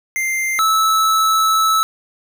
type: tone pair in turn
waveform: square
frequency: 2093 / 1307 Hz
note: C7 / E6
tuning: 0 / -15 cents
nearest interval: minor sixth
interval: 815 cents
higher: first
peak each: -18 / -13 dBFS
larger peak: second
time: 0.16-0.59 / 0.59-1.83 s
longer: second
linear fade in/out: 0 ms
effects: none